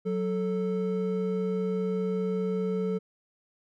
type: tone pair together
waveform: triangle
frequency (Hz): 185 / 440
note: F#3 / A4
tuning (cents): 0 / 0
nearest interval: octave + minor third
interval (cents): 1500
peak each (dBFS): -27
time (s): 0.05-2.99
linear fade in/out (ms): 20
effects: none